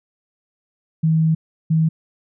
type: tone bursts at uneven times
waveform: sine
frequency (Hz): 160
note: D#3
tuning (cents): +49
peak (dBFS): -13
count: 2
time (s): 1.03-1.35 / 1.7-1.89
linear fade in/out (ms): 10
effects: none